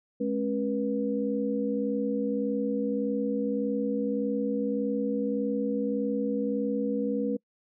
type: tone cluster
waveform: sine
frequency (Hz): 210.9 / 272.6 / 483.9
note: G#3 / C#4 / B4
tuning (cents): +27 / -29 / -35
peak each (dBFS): -30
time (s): 0.2-7.37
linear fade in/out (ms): 10
effects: noise-tail reverb RT60 0.1 s tail -26 dB re dry